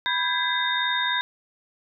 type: tone cluster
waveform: sine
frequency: 988 / 1583 / 1666 / 2022 / 3681 Hz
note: B5 / G6 / G#6 / B6 / A#7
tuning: 0 / +17 / +5 / +40 / -23 cents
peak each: -27 / -29 / -30 / -32 / -26 dBFS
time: 0.06-1.21 s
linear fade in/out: 0 ms
effects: none

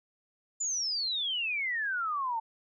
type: exponential sweep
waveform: sine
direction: down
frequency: 7170 to 880 Hz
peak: -29 dBFS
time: 0.6-2.4 s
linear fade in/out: 10 ms
effects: none

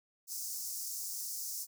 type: high-pass noise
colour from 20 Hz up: pink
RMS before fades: -40 dBFS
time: 0.27-1.67 s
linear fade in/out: 50 ms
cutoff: 5200 Hz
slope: 48 dB/octave
effects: none

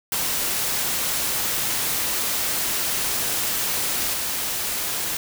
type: noise with level steps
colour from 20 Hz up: white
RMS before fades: -24 / -26 dBFS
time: 0.12-5.17 s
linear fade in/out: 2 ms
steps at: 4.13 s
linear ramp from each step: 10 ms
effects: none

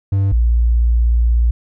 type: tone pair in turn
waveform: triangle / sine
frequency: 98 / 58.27 Hz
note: G2 / A#1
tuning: 0 / 0 cents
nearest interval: major sixth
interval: 900 cents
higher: first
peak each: -10 dBFS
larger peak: neither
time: 0.12-0.32 / 0.32-1.51 s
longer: second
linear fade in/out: 5 ms
effects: none

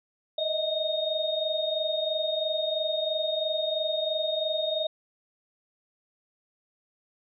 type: tone cluster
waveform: sine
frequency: 616 / 639 / 3707 Hz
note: D#5 / D#5 / A#7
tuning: -17 / +46 / -10 cents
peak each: -30 dBFS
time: 0.38-4.87 s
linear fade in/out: 5 ms
effects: none

